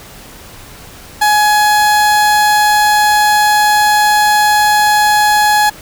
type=tone; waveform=30% pulse; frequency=841 Hz; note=G#5; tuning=22 cents sharp; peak=-5 dBFS; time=1.21-5.7 s; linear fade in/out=10 ms; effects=pink hiss -35 dBFS RMS until 5.81 s